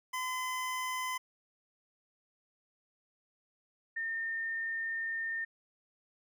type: tone pair in turn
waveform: 25% pulse / sine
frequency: 1020 / 1817.4 Hz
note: C6 / A#6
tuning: -44 / -44 cents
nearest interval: minor seventh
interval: 1000 cents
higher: second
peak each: -30 / -33 dBFS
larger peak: first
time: 0.13-1.18 / 3.96-5.45 s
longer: second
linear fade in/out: 10 ms
effects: none